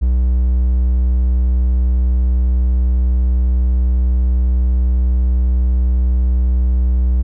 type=tone; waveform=triangle; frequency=62 Hz; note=B1; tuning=7 cents sharp; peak=-9 dBFS; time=0.01-7.23 s; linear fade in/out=20 ms; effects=none